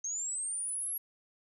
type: linear sweep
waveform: sine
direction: up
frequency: 6330 to 11450 Hz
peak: -33 dBFS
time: 0.04-0.98 s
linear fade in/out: 5 ms
effects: none